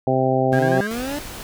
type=harmonic tone; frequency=130.81 Hz; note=C3; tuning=in tune; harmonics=1 / 2 / 3 / 4 / 5 / 6; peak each=-23 / -23 / -23 / -23 / -23 / -23 dBFS; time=0.07-0.81 s; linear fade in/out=2 ms
type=linear sweep; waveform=25% pulse; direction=up; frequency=120.3 to 299.4 Hz; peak=-21 dBFS; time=0.52-1.19 s; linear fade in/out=5 ms
type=tone bursts; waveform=sine; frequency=1616 Hz; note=G#6; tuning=48 cents flat; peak=-24 dBFS; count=4; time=0.53-0.871 s; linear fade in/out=2 ms; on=62 ms; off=31 ms
type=noise; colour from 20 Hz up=pink; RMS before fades=-34 dBFS; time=0.91-1.43 s; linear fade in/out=0 ms
effects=none